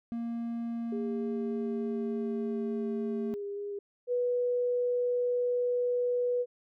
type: tone with pitch glide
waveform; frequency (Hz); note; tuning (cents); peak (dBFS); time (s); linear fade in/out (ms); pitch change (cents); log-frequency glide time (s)
triangle; 233.1 to 225.2; A#3 to A3; 0 to +40; -30; 0.12-3.34; 0; -60; 0.62-2.93
type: tone with vibrato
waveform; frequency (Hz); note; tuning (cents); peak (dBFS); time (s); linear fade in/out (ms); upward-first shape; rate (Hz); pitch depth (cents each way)
sine; 405.6; G#4; -41; -34; 0.92-3.79; 5; square; 3.4; 9
type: tone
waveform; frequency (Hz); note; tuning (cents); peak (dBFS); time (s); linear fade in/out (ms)
sine; 490.5; B4; -12; -26; 4.07-6.46; 50
effects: none